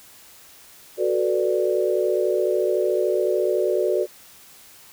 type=chord; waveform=sine; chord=B minor seventh; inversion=second; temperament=equal; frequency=370 / 440 / 493.9 / 587.3 Hz; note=F#4 / A4 / B4 / D5; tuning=0 / 0 / 0 / 0 cents; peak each=-22 / -25 / -26 / -24 dBFS; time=0.97-4.07 s; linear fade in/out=50 ms; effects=white hiss -48 dBFS RMS until 4.92 s